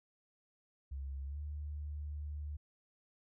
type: tone with pitch glide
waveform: sine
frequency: 68.3 to 74.05 Hz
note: C#2 to D2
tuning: -25 to +15 cents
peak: -39 dBFS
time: 0.91-2.57 s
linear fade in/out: 10 ms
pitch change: +140 cents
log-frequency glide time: 1.25-1.39 s
effects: none